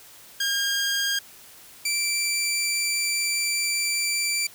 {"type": "tone pair in turn", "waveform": "15% pulse", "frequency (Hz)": [1615, 2341], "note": ["G#6", "D7"], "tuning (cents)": [-49, -6], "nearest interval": "tritone", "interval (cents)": 643, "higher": "second", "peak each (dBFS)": [-16, -16], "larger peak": "neither", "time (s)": [[0.4, 1.19], [1.85, 4.47]], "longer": "second", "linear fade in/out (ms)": 5, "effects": ["white hiss -48 dBFS RMS until 4.54 s"]}